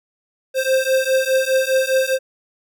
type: beating tone pair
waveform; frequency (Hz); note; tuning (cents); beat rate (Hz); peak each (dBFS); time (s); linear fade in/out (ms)
square; 523.3 / 528.2; C5 / C5; 0 / +16; 4.9; -19; 0.54-2.19; 50
effects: none